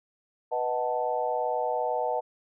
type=chord; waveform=sine; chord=B dominant seventh; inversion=none; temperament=equal; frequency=493.9 / 622.3 / 740 / 880 Hz; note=B4 / D#5 / F#5 / A5; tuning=0 / 0 / 0 / 0 cents; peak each=-31 dBFS; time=0.51-2.21 s; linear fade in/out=20 ms; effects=none